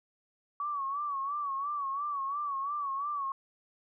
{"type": "tone with vibrato", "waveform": "sine", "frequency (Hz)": 1132, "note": "C#6", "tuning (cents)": 36, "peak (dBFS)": -31, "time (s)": [0.6, 3.32], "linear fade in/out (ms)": 2, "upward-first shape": "sine", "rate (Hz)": 2.9, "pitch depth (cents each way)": 84, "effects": []}